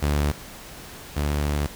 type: tone pair in turn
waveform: sawtooth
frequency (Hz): 73.2 / 73.2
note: D2 / D2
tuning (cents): -5 / -5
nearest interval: unison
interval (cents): 0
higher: neither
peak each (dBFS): -16 / -18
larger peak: first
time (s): 0.02-0.32 / 1.16-1.67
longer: second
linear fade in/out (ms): 10
effects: pink hiss -41 dBFS RMS until 1.75 s